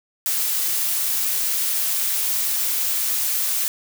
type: noise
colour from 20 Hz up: blue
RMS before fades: -22 dBFS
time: 0.26-3.68 s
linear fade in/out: 0 ms
effects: none